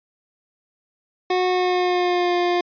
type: tone with pitch glide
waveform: 25% pulse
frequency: 365.5 to 352.8 Hz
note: F#4 to F4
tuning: -21 to +18 cents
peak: -14 dBFS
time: 1.3-2.61 s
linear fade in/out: 5 ms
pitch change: -61 cents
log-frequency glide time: 1.48-2.35 s
effects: resampled to 11025 Hz